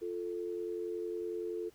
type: tone pair together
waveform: sine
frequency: 349.2 / 440 Hz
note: F4 / A4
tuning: 0 / 0 cents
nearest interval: major third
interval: 400 cents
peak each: -38 / -38 dBFS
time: 0.01-1.7 s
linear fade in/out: 20 ms
effects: pink hiss -65 dBFS RMS until 1.74 s